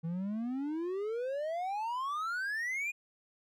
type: exponential sweep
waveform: triangle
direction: up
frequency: 160 to 2479 Hz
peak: -31 dBFS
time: 0.03-2.92 s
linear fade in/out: 20 ms
effects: none